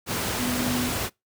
sine tone in noise, 246.9 Hz, B3, in tune, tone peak -26 dBFS, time 0.37-0.92 s, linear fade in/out 50 ms, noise pink, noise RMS -27 dBFS, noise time 0.06-1.1 s, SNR -2 dB, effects noise-tail reverb RT60 0.2 s tail -25 dB re dry + high-pass 80 Hz 12 dB/octave

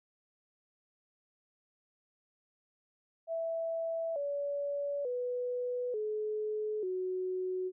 sine tone with pitch steps, 659 / 570.4 / 493.7 / 427.3 / 369.9 Hz, E5 / C#5 / B4 / G#4 / F#4, -1 / +49 / -1 / +49 / 0 cents, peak -32 dBFS, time 3.27-7.72 s, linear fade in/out 50 ms, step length 890 ms, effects none

